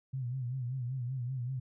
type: tone with vibrato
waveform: sine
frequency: 126.6 Hz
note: B2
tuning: 43 cents sharp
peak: -33 dBFS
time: 0.13-1.6 s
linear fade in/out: 10 ms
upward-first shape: sine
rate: 5.2 Hz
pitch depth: 100 cents each way
effects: none